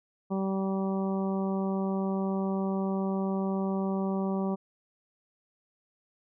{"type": "harmonic tone", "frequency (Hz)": 192.8, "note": "G3", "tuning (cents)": -28, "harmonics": [1, 2, 3, 4, 5, 6], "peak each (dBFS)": [-28, -34, -38, -40, -42, -44], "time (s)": [0.3, 4.56], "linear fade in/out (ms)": 20, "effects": []}